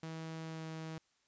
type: tone with pitch glide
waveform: sawtooth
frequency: 161.3 to 160 Hz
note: E3 to D#3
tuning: -37 to +49 cents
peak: -38 dBFS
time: 0.03-0.98 s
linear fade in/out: 2 ms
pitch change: -14 cents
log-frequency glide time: 0.44-0.65 s
effects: white hiss -75 dBFS RMS until 1.27 s + resampled to 16000 Hz